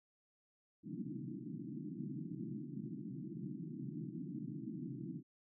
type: band-pass noise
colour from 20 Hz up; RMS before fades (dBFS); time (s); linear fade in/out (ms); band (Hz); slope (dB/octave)
pink; -45; 0.83-5.23; 50; 130 to 340; 96
effects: none